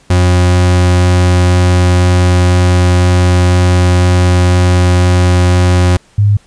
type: tone pair in turn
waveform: 40% pulse / sine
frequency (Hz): 89.8 / 102.77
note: F2 / G#2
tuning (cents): +49 / -18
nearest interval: major second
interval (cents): 233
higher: second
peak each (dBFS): -5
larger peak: neither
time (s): 0.1-5.97 / 6.18-6.37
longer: first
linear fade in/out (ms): 5
effects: pink hiss -47 dBFS RMS until 6.46 s + resampled to 22050 Hz

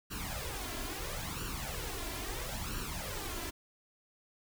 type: noise with flanger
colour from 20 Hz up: pink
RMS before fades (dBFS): -39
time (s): 0.1-3.51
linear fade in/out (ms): 20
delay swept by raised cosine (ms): 0.69 to 2.99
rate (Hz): 0.75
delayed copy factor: +0.7
effects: none

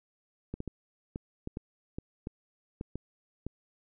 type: clicks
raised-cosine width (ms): 3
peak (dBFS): -23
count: 11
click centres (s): 0.54 / 0.604 / 0.677 / 1.159 / 1.474 / 1.571 / 1.985 / 2.271 / 2.811 / 2.956 / 3.466
effects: none

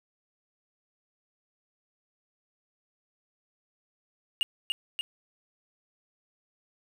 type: tone with echo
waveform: triangle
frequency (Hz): 2847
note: F7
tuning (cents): +33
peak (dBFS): -21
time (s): 4.41-4.43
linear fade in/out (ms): 0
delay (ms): 290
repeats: 2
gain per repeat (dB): -3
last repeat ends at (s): 5.01
effects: none

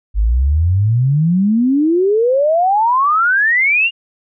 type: exponential sweep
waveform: sine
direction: up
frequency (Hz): 49 to 2867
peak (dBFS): -10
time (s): 0.14-3.91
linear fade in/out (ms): 50
effects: none

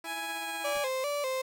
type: tone with tremolo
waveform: 10% pulse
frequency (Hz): 330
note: E4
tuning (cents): +2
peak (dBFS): -31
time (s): 0.04-0.73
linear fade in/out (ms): 2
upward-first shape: triangle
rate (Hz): 16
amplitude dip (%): 60
type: tone with pitch glide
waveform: 15% pulse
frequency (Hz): 830.6 to 824.9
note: G#5 to G#5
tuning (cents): 0 to -12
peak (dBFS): -28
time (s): 0.04-0.89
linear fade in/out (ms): 50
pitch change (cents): -12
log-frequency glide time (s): 0.22-0.51
type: tone with vibrato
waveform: 35% pulse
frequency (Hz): 550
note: C#5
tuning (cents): -14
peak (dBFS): -28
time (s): 0.64-1.42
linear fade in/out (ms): 10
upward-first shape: square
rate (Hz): 2.5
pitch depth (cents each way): 91
type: noise with exponential decay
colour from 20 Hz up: pink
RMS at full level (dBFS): -41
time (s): 0.75-0.87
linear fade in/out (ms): 5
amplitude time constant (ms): 26
effects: none

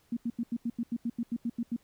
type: tone bursts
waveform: sine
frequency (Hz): 234.9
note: A#3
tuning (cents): +13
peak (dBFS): -28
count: 13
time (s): 0.12-1.764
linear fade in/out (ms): 5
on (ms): 48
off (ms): 85
effects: pink hiss -67 dBFS RMS until 1.83 s

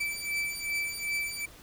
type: beating tone pair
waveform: 40% pulse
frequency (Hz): 2319 / 2321.6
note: D7 / D7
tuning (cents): -22 / -21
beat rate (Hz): 2.6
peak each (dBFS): -32 / -34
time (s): 0-1.46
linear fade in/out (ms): 10
effects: pink hiss -52 dBFS RMS until 1.62 s

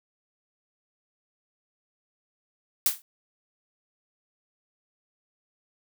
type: noise with exponential decay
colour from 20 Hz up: blue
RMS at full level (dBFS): -18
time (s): 2.86-3.02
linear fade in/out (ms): 1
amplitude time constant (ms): 33
effects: none

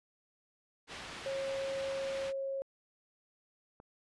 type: low-pass noise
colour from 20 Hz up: white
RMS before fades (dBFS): -46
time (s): 0.87-2.33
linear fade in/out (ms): 50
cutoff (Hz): 3200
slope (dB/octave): 12
type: tone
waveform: sine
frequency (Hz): 543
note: C#5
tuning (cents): -36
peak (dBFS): -34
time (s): 1.26-2.62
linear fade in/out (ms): 0
type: click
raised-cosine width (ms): 1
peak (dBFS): -38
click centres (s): 3.801
effects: resampled to 24000 Hz

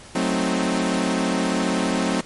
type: chord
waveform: sawtooth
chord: F# diminished seventh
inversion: none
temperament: equal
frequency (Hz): 185 / 220 / 261.6 / 311.1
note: F#3 / A3 / C4 / Eb4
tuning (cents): 0 / 0 / 0 / 0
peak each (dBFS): -21 / -22 / -20 / -24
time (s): 0.15-2.21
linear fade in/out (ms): 5
effects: pink hiss -43 dBFS RMS until 2.25 s + MP3 48 kbps

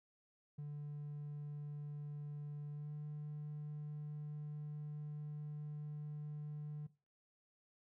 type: tone with pitch glide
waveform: triangle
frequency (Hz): 146.83 to 149.22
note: D3 to D3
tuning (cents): 0 to +28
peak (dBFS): -40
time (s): 0.58-6.87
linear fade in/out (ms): 10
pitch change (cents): +28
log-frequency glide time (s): 2.72-2.93
effects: noise-tail reverb RT60 0.3 s tail -18 dB re dry + tanh soft clip ceiling -38 dBFS

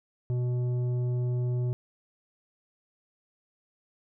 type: tone with tanh clipping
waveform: sine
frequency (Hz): 123.47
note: B2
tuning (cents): 0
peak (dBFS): -27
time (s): 0.3-1.73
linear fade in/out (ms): 0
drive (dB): 9
effects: none

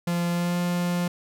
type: tone with pitch glide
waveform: 45% pulse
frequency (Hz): 172.9 to 175.62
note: F3 to F3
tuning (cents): -17 to +10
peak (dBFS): -23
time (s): 0.07-1.08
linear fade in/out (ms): 5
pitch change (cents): +27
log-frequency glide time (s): 0.31-0.58
effects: none

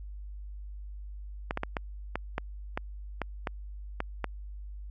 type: clicks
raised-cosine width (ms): 0.5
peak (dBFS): -15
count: 11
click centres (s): 1.509 / 1.574 / 1.634 / 1.768 / 2.156 / 2.381 / 2.775 / 3.217 / 3.472 / 4.004 / 4.243
effects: added 50 Hz sine -39 dBFS peak until 4.9 s

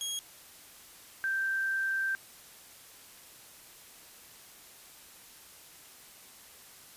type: tone pair in turn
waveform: 20% pulse / sine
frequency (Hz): 3287 / 1567.5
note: G#7 / G6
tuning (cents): -19 / -1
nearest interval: octave + minor second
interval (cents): 1282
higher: first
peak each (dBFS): -28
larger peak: neither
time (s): 0.01-0.19 / 1.24-2.15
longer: second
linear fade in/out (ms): 0
effects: white hiss -53 dBFS RMS until 6.96 s + resampled to 32000 Hz

